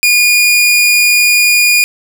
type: tone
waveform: sawtooth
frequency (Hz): 2437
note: D#7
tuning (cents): -37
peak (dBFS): -3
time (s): 0.03-1.84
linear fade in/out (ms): 0
effects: none